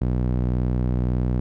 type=tone with band-pass filter; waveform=sawtooth; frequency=61.8 Hz; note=B1; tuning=2 cents sharp; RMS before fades=-22 dBFS; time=0.01-1.4 s; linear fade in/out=5 ms; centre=150 Hz; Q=0.72; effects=none